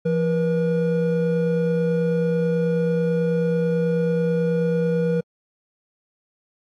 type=tone pair together; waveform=triangle; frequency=170 / 480.8 Hz; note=F3 / B4; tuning=-46 / -46 cents; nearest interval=octave + tritone; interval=1800 cents; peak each=-19 dBFS; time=0.05-5.21 s; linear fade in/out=10 ms; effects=AAC 48 kbps